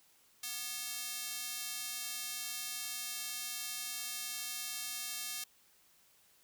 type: tone with high-pass filter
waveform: square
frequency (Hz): 244.3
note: B3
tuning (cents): -19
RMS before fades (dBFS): -41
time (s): 0.43-5.44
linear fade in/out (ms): 5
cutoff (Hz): 4100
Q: 0.52
effects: white hiss -67 dBFS RMS until 6.43 s